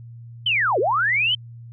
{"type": "linear two-way sweep", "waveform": "sine", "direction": "down then up", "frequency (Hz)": [3136, 340, 3136], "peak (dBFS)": -17, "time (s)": [0.46, 1.35], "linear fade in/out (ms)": 5, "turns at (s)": 0.79, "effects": ["added 117 Hz sine -37 dBFS peak until 1.72 s"]}